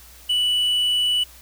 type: tone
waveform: triangle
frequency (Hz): 2960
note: F#7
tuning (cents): 0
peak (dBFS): -16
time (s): 0.29-1.24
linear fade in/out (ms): 10
effects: added 60 Hz sine -48 dBFS peak until 1.41 s + white hiss -47 dBFS RMS until 1.41 s